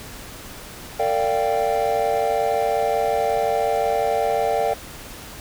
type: chord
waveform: triangle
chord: G minor seventh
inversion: first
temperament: equal with one note detuned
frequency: 455 / 587.3 / 698.5 / 784 Hz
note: Bb4 / D5 / F5 / G5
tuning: -42 / 0 / 0 / 0 cents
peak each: -22 dBFS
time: 0.99-4.74 s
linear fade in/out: 10 ms
effects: pink hiss -38 dBFS RMS until 5.4 s